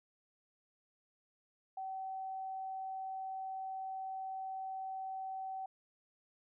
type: tone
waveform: sine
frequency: 764 Hz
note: G5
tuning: 45 cents flat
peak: -39 dBFS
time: 1.77-5.66 s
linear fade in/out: 5 ms
effects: none